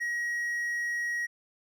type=tone; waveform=triangle; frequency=1900 Hz; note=A#6; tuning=33 cents sharp; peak=-27 dBFS; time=0-1.27 s; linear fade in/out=20 ms; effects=none